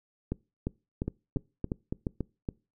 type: two click trains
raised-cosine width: 3 ms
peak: -18 / -17 dBFS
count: 6 / 6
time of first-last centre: 1.08-2.488 / 0.32-2.068 s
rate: 3.55 / 2.86 Hz
effects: noise-tail reverb RT60 0.3 s tail -24 dB re dry